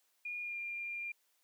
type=tone with pitch glide; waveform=sine; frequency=2432 to 2396 Hz; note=D#7 to D7; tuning=-40 to +34 cents; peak=-38 dBFS; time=0.25-1.12 s; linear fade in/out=5 ms; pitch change=-26 cents; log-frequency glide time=0.41-0.58 s; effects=white hiss -75 dBFS RMS until 1.43 s + high-pass 400 Hz 12 dB/octave